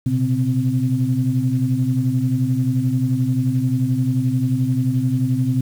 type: tone cluster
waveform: sine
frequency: 121.9 / 133.3 / 258.1 Hz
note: B2 / C3 / C4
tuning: -22 / +33 / -23 cents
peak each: -20 dBFS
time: 0.06-5.61 s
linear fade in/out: 5 ms
effects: tanh soft clip ceiling -6 dBFS + 7-bit